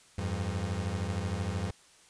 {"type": "beating tone pair", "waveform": "30% pulse", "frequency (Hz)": [87, 100], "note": ["F2", "G2"], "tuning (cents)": [-6, 35], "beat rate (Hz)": 13, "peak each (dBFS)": -31, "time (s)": [0.18, 1.71], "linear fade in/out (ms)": 5, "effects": ["white hiss -59 dBFS RMS until 2.09 s", "resampled to 22050 Hz"]}